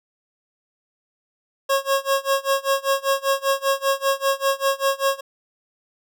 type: tone with tremolo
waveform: 25% pulse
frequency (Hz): 546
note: C#5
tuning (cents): -26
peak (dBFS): -12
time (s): 1.69-5.21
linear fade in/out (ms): 10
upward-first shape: sine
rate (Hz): 5.1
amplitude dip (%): 95
effects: none